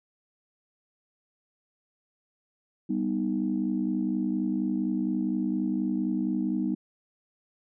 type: chord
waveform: sine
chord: G augmented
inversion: none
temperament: equal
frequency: 196 / 246.9 / 311.1 Hz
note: G3 / B3 / D#4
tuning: 0 / 0 / 0 cents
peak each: -29 dBFS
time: 2.89-6.75 s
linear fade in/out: 10 ms
effects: tanh soft clip ceiling -16 dBFS